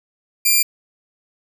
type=tone; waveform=5% pulse; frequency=2383 Hz; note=D7; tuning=25 cents sharp; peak=-3 dBFS; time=0.45-0.63 s; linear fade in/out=10 ms; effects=none